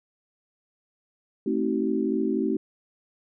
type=chord; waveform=sine; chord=A diminished seventh; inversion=none; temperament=just; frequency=220 / 264 / 316.8 / 380.2 Hz; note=A3 / C4 / Eb4 / Gb4; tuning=0 / +16 / +31 / +47 cents; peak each=-28 dBFS; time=1.46-2.57 s; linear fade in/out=5 ms; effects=none